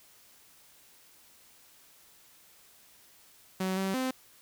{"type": "tone with pitch steps", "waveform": "sawtooth", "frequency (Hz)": [187.9, 192.1, 258.8], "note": ["F#3", "G3", "C4"], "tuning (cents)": [27, -35, -19], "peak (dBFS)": -25, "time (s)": [3.6, 4.11], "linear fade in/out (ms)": 5, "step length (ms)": 170, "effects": ["white hiss -59 dBFS RMS until 4.41 s"]}